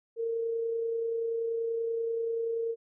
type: tone with amplitude modulation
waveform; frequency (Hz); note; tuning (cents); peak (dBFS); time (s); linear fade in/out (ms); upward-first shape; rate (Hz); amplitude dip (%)
sine; 458.6; A#4; -28; -27; 0.16-2.76; 50; sine; 30.4; 30
effects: none